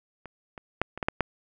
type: clicks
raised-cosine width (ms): 0.5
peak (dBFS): -26 / -25 / -8 / -22 / -13 / -8 / -8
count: 7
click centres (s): 0.257 / 0.578 / 0.816 / 0.976 / 1.028 / 1.085 / 1.207
effects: none